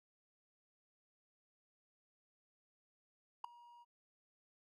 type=tone with ADSR envelope; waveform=triangle; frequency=953 Hz; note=A#5; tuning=38 cents sharp; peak=-32 dBFS; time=3.44-3.85 s; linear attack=5 ms; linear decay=3 ms; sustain=-24 dB; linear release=30 ms; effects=none